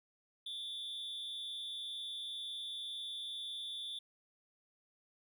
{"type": "tone with amplitude modulation", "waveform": "triangle", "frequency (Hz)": 3515, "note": "A7", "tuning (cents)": -2, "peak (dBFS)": -36, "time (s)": [0.46, 3.99], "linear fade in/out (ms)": 5, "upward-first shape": "sine", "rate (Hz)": 258, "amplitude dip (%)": 70, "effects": []}